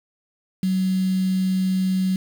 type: tone with quantisation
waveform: sine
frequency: 187.5 Hz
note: F#3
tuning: 23 cents sharp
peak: -18 dBFS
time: 0.63-2.16 s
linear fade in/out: 2 ms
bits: 6
effects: none